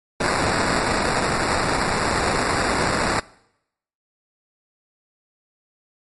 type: noise with sample-and-hold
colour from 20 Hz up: blue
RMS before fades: -21 dBFS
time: 0.2-3.2 s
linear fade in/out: 5 ms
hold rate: 3150 Hz
effects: noise-tail reverb RT60 0.8 s tail -22 dB re dry + MP3 48 kbps